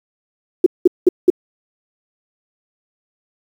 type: tone bursts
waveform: sine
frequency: 360.1 Hz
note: F#4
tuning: 47 cents flat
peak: -4 dBFS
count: 4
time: 0.64-1.302 s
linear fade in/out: 5 ms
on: 23 ms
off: 190 ms
effects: 7-bit